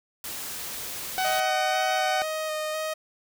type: noise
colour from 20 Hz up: white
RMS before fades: -35 dBFS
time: 0.24-1.4 s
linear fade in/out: 2 ms
type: harmonic tone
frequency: 751 Hz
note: F#5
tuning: 26 cents sharp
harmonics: 1 / 2 / 3 / 4 / 5 / 6 / 7 / 8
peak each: -25 / -31 / -35 / -37 / -39 / -41 / -42 / -43 dBFS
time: 1.18-2.22 s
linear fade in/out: 0 ms
type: tone with vibrato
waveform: sawtooth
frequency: 622.3 Hz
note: D#5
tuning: in tune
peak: -24 dBFS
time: 1.24-2.94 s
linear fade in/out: 10 ms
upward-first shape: square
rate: 2 Hz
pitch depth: 13 cents each way
effects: none